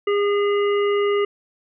harmonic tone, 407.5 Hz, G#4, 33 cents flat, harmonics 1 / 3 / 5 / 7, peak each -17 / -27 / -31 / -34 dBFS, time 0.07-1.25 s, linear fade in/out 5 ms, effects none

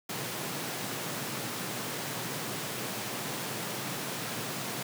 pink high-pass noise, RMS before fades -36 dBFS, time 0.09-4.83 s, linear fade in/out 5 ms, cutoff 110 Hz, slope 96 dB/octave, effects none

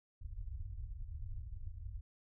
pink low-pass noise, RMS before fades -44 dBFS, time 0.21-2.01 s, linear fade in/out 10 ms, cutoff 110 Hz, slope 96 dB/octave, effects none

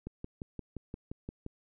click train, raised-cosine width 3 ms, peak -26 dBFS, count 9, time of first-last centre 0.07-1.464 s, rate 5.74 Hz, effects none

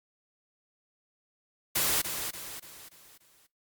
white noise with echo, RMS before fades -27 dBFS, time 1.75-2.02 s, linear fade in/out 10 ms, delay 290 ms, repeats 5, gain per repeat -7 dB, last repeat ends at 3.47 s, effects noise-tail reverb RT60 0.2 s tail -21 dB re dry + Opus 48 kbps

